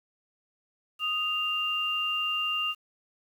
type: tone pair together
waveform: sine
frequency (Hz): 1243.7 / 2792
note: D#6 / F7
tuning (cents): -1 / -1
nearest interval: octave + major second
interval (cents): 1400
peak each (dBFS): -33 / -27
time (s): 0.99-2.75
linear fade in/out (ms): 50
effects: 9-bit